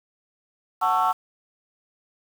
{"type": "chord", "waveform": "sine", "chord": "F# minor seventh", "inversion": "none", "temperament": "just", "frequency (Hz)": [740, 888, 1110, 1332], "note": ["F#5", "A5", "C#6", "E6"], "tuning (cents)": [0, 16, 2, 18], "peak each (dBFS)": -23, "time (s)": [0.81, 1.13], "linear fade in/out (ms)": 20, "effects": ["tanh soft clip ceiling -12 dBFS", "7-bit"]}